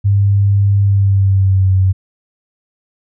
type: tone with pitch glide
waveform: sine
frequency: 100 to 94.5 Hz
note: G2 to F#2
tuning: +35 to +37 cents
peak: -8 dBFS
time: 0.04-1.93 s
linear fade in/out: 20 ms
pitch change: -98 cents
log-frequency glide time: 0.83-1.72 s
effects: none

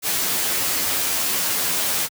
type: noise with comb filter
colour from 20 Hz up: white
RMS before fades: -22 dBFS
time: 0.02-2.09 s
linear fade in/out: 50 ms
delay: 11 ms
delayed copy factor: +0.9
effects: high-pass 100 Hz 12 dB/octave

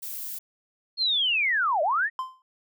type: noise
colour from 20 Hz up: violet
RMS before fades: -35 dBFS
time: 0.02-0.39 s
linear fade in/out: 10 ms
type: linear two-way sweep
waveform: sine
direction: down then up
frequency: 4338 to 570 to 1917 Hz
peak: -21 dBFS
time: 0.97-2.1 s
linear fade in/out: 50 ms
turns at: 1.82 s
type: tone with exponential decay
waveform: triangle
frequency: 1037 Hz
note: C6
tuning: 16 cents flat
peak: -22 dBFS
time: 2.19-2.42 s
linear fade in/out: 1 ms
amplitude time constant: 48 ms
effects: none

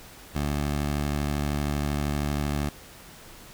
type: tone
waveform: 15% pulse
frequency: 72.8 Hz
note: D2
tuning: 15 cents flat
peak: -19 dBFS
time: 0.35-2.69 s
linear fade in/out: 5 ms
effects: pink hiss -47 dBFS RMS until 3.53 s

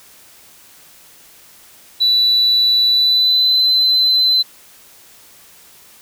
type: tone with pitch glide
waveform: sine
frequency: 3960 to 4046 Hz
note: B7 to B7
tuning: +4 to +41 cents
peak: -9 dBFS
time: 2-4.43 s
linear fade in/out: 20 ms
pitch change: +37 cents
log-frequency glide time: 2.89-3.64 s
effects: tanh soft clip ceiling -7 dBFS + white hiss -45 dBFS RMS until 6.01 s

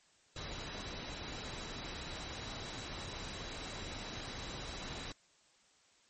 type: tone in noise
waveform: sine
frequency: 3919 Hz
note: B7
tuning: 14 cents flat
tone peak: -51 dBFS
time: 0.36-5.12 s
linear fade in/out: 2 ms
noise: pink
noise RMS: -44 dBFS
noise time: 0.36-5.12 s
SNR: -10 dB
effects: white hiss -68 dBFS RMS until 6.09 s + MP3 32 kbps

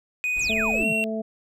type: tone with pitch glide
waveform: triangle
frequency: 2489 to 2730 Hz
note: D#7 to F7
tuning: 0 to -40 cents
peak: -21 dBFS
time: 0.24-1.04 s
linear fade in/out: 0 ms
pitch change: +160 cents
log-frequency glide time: 0.73-0.85 s
type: noise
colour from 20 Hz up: brown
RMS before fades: -39 dBFS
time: 0.36-0.84 s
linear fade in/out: 10 ms
type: exponential sweep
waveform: sine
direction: down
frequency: 8372 to 138.59 Hz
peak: -29 dBFS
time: 0.39-0.93 s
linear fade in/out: 5 ms
type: harmonic tone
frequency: 220 Hz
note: A3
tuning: in tune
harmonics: 1 / 2 / 3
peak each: -28 / -32 / -30 dBFS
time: 0.49-1.22 s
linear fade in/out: 10 ms
effects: none

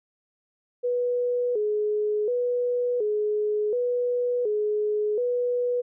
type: tone with vibrato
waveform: sine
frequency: 454.3 Hz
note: A#4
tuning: 45 cents flat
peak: -22 dBFS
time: 0.83-5.82 s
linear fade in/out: 20 ms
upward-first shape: square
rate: 0.69 Hz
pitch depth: 130 cents each way
effects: none

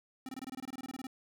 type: tone bursts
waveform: square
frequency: 261.9 Hz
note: C4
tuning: 2 cents sharp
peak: -40 dBFS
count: 16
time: 0.26-1.069 s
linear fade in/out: 2 ms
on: 29 ms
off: 23 ms
effects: none

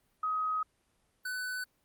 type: tone pair in turn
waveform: sine / square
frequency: 1262 / 1500.8 Hz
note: D#6 / F#6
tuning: +24 / +24 cents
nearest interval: minor third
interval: 300 cents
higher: second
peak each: -29 / -35 dBFS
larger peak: first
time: 0.23-0.63 / 1.25-1.64 s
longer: first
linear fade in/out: 5 ms
effects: pink hiss -73 dBFS RMS until 1.84 s + Opus 32 kbps

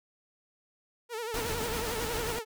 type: tone with vibrato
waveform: sawtooth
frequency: 456.5 Hz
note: A#4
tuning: 36 cents flat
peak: -30 dBFS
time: 1.09-2.45 s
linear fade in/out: 50 ms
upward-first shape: sine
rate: 11 Hz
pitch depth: 98 cents each way
type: noise with tremolo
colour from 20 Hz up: pink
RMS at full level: -34 dBFS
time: 1.34-2.39 s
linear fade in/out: 2 ms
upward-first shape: triangle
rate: 7.6 Hz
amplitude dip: 30%
effects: none

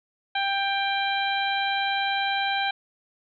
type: harmonic tone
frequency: 790 Hz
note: G5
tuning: 13 cents sharp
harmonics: 1 / 2 / 3 / 4 / 5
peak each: -26 / -29 / -31 / -32 / -33 dBFS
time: 0.35-2.71 s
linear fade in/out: 5 ms
effects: none

